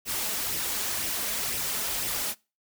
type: noise with flanger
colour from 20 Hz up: white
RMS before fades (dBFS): -30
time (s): 0.05-2.35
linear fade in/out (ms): 50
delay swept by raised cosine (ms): 0.34 to 4.84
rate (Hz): 2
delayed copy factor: +0.5
effects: noise-tail reverb RT60 0.3 s tail -24 dB re dry